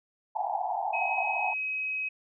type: band-pass noise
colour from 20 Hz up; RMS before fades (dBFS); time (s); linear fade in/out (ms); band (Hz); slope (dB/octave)
pink; -31; 0.35-1.54; 10; 700 to 900; 96
type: tone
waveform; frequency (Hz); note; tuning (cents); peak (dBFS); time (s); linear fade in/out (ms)
sine; 2541; D#7; +36; -29; 0.93-2.09; 10
effects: none